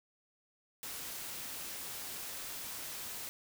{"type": "noise", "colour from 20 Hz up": "white", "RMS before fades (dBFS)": -43, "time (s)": [0.83, 3.29], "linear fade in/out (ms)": 0, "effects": []}